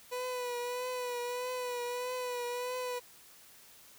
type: tone with vibrato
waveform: 30% pulse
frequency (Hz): 493.9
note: B4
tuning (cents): 0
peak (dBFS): -32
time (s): 0.11-3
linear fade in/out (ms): 20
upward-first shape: triangle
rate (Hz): 1.6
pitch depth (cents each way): 43
effects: white hiss -57 dBFS RMS until 3.98 s